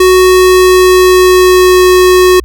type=tone with pitch glide; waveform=square; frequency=370 to 366.6 Hz; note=F#4 to F#4; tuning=0 to -16 cents; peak=-3 dBFS; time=0-2.4 s; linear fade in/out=5 ms; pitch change=-16 cents; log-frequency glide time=0.12-1.84 s; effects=added 60 Hz sine -23 dBFS peak until 2.44 s